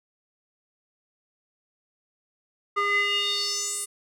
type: tone with band-pass filter sweep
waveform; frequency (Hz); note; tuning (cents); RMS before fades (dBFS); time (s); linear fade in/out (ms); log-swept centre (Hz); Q
square; 406.2; G#4; -38; -26; 2.76-3.86; 20; 1400 to 9900; 4.8
effects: none